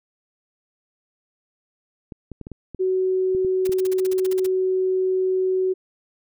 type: clicks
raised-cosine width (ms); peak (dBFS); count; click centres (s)
3; -22; 9; 2.122 / 2.317 / 2.413 / 2.469 / 2.517 / 2.747 / 3.349 / 3.448 / 3.694
type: tone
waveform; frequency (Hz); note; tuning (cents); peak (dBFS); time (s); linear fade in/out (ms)
sine; 374; F#4; +19; -18; 2.79-5.74; 20
type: noise bursts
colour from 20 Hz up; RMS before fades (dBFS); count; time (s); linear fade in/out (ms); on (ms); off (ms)
white; -35; 13; 3.65-4.465; 5; 23; 43
effects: none